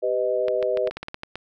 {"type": "chord", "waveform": "sine", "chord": "G augmented", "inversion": "none", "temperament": "equal with one note detuned", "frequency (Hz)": [392, 501.6, 622.3], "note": ["G4", "B4", "D#5"], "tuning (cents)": [0, 27, 0], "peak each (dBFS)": [-27, -24, -24], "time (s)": [0.02, 0.9], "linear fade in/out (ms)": 20}
{"type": "clicks", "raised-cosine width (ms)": 0.3, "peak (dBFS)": -16, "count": 11, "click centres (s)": [0.483, 0.627, 0.773, 0.874, 0.91, 0.97, 1.03, 1.084, 1.144, 1.234, 1.356]}
{"effects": []}